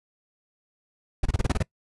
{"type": "noise bursts", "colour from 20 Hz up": "brown", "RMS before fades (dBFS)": -21, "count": 8, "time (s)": [1.23, 1.627], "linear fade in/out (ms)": 5, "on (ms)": 26, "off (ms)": 27, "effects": ["noise-tail reverb RT60 0.1 s tail -23 dB re dry", "resampled to 24000 Hz"]}